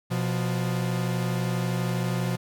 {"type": "tone pair together", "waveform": "45% pulse", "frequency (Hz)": [123.47, 175.88], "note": ["B2", "F3"], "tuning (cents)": [0, 13], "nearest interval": "tritone", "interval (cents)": 613, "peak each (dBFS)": [-27, -28], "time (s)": [0.1, 2.37], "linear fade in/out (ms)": 20, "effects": []}